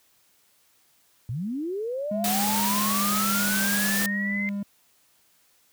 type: linear sweep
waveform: sine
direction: up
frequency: 103.7 to 2093 Hz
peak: -27 dBFS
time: 1.29-4.49 s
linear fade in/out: 0 ms
type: tone with pitch glide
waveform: triangle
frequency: 205.4 to 201.3 Hz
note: G#3 to G3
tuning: -19 to +46 cents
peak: -25 dBFS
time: 2.11-4.63 s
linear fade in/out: 5 ms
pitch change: -35 cents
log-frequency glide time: 2.74-3.63 s
type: noise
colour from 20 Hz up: white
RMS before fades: -27 dBFS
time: 2.24-4.06 s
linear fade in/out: 2 ms
effects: white hiss -63 dBFS RMS until 5.72 s + high-pass 60 Hz 12 dB/octave